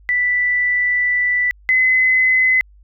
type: tone pair in turn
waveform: sine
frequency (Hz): 1975.5 / 2032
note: B6 / B6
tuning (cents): 0 / +49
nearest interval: unison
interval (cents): 49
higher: second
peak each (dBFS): -14 / -11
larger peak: second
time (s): 0.09-1.51 / 1.69-2.61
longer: first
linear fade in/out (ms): 0
effects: added 50 Hz sine -44 dBFS peak until 2.83 s